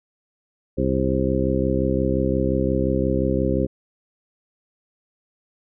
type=harmonic tone; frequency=65.7 Hz; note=C2; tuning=8 cents sharp; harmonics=1 / 2 / 3 / 4 / 5 / 6 / 8; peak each=-26 / -26 / -26 / -26 / -26 / -26 / -26 dBFS; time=0.77-3.67 s; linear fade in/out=20 ms; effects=none